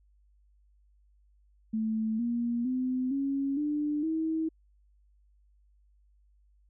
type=tone with pitch steps; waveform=sine; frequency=219.9 / 237 / 255.5 / 275.5 / 296.9 / 320.1 Hz; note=A3 / A#3 / C4 / C#4 / D4 / D#4; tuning=-1 / +29 / -41 / -11 / +19 / +49 cents; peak=-27 dBFS; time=1.73-4.49 s; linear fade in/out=10 ms; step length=460 ms; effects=added 50 Hz sine -61 dBFS peak until 6.69 s